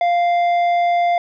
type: tone with tanh clipping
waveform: triangle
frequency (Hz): 697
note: F5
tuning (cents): -4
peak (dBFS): -15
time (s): 0.01-1.18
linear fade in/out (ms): 2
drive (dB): 12
effects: none